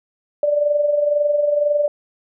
sine tone with amplitude modulation, 587.3 Hz, D5, in tune, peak -12 dBFS, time 0.43-1.88 s, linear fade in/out 2 ms, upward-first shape sine, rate 22 Hz, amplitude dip 55%, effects none

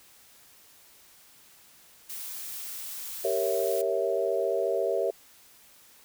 blue noise, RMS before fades -38 dBFS, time 2.09-3.82 s, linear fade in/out 10 ms
sine chord, G diminished seventh, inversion none, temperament equal, 392 / 466.2 / 554.4 / 659.3 Hz, G4 / Bb4 / Db5 / Fb5, 0 / 0 / 0 / 0 cents, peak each -30 dBFS, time 3.24-5.11 s, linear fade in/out 10 ms
effects white hiss -56 dBFS RMS until 6.04 s

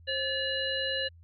harmonic tone with a mistuned harmonic, 575 Hz, D5, 37 cents flat, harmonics 1 / 3 / 5 / 7, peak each -34 / -34 / -34 / -34 dBFS, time 0.07-1.09 s, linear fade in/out 20 ms, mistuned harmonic 1, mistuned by -130 cents, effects added 84 Hz sine -51 dBFS peak until 1.23 s

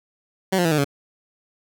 15% pulse tone with pitch steps, 190 / 176.26 / 163.5 / 151.68 / 140.7 Hz, F#3 / F3 / E3 / D#3 / C#3, +46 / +16 / -14 / -44 / +26 cents, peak -11 dBFS, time 0.52-0.845 s, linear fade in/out 10 ms, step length 65 ms, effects none

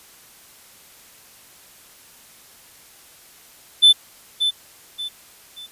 triangle tone with echo, 3520 Hz, A7, in tune, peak -6 dBFS, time 3.82-3.93 s, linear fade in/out 20 ms, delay 580 ms, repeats 3, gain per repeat -9 dB, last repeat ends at 5.67 s, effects white hiss -48 dBFS RMS until 5.71 s + resampled to 32000 Hz

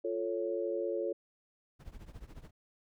sine chord, F augmented, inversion none, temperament equal, 349.2 / 440 / 554.4 Hz, F4 / A4 / C#5, 0 / 0 / 0 cents, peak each -36 dBFS, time 0.04-1.13 s, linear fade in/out 10 ms
brown noise with tremolo, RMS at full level -45 dBFS, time 1.79-2.51 s, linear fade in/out 20 ms, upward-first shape triangle, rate 14 Hz, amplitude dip 90%
effects none

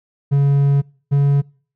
triangle tone pair in turn, 140.6 / 141.32 Hz, C#3 / C#3, +25 / +34 cents, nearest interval unison, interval 9 cents, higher second, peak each -9 / -9 dBFS, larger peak neither, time 0.31-0.82 / 1.11-1.42 s, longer first, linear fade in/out 20 ms, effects noise-tail reverb RT60 0.5 s tail -26 dB re dry

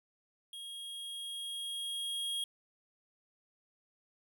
square tone with level ramp, 3270 Hz, G#7, 28 cents flat, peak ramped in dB -44 to -34 dBFS, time 0.53-2.44 s, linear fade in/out 2 ms, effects none

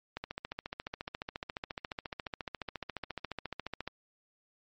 click train, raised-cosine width 0.3 ms, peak -21 dBFS, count 54, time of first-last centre 0.17-3.876 s, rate 14.3 Hz, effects MP3 32 kbps

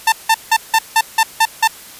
sawtooth tone bursts, 894 Hz, A5, 27 cents sharp, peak -5 dBFS, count 8, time 0.07-1.676 s, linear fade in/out 5 ms, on 52 ms, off 170 ms, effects white hiss -37 dBFS RMS until 1.99 s + resampled to 32000 Hz

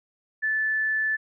sine tone, 1747 Hz, A6, 13 cents flat, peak -22 dBFS, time 0.42-1.17 s, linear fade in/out 20 ms, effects none

